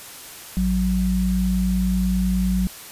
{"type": "tone pair together", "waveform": "sine", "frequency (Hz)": [55, 185], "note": ["A1", "F#3"], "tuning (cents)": [0, 0], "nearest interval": "octave + major sixth", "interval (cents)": 2100, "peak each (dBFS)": [-22, -19], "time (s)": [0.57, 2.67], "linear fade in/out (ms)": 0, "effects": ["white hiss -39 dBFS RMS until 2.91 s", "resampled to 32000 Hz"]}